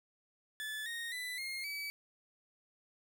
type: tone with pitch steps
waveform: 30% pulse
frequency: 1735 / 1859.5 / 1993 / 2136 / 2289 Hz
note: A6 / A#6 / B6 / C7 / D7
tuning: -25 / -5 / +15 / +35 / -45 cents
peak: -36 dBFS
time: 0.6-1.9 s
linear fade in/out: 0 ms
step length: 260 ms
effects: none